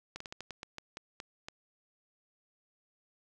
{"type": "slowing click train", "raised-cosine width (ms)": 0.2, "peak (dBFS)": -24, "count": 11, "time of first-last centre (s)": [0.16, 1.485], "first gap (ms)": 44, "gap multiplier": 1.23, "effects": []}